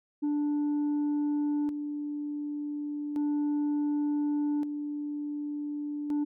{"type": "tone with tremolo", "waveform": "sine", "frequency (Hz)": 293.7, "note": "D4", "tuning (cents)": 0, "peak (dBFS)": -23, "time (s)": [0.22, 6.25], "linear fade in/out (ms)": 20, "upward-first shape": "square", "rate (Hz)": 0.34, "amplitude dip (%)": 60, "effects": ["tanh soft clip ceiling -25 dBFS"]}